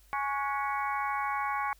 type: harmonic tone with a mistuned harmonic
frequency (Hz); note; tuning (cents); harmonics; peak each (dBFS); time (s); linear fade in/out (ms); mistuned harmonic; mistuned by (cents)
277.9; C#4; +4; 3 / 4 / 5 / 6 / 7 / 8; -33 / -32 / -40 / -43 / -43 / -39; 0.13-1.73; 0; 5; +80
effects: added 50 Hz sine -58 dBFS peak until 1.79 s + white hiss -64 dBFS RMS until 1.79 s